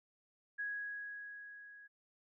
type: tone with level ramp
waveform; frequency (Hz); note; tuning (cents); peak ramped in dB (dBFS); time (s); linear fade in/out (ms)
sine; 1661.2; G#6; 0; -36 to -54; 0.58-1.88; 20
effects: none